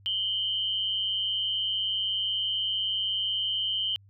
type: tone pair together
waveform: sine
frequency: 2916 / 3115 Hz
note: F#7 / G7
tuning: -26 / -12 cents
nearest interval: minor second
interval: 114 cents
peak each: -32 / -27 dBFS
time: 0.06-3.96 s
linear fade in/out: 0 ms
effects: added 99 Hz sine -53 dBFS peak until 4.09 s